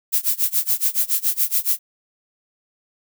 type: noise with tremolo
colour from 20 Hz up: violet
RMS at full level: -17 dBFS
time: 0.12-1.79 s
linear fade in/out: 20 ms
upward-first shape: sine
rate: 7.1 Hz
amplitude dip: 95%
effects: none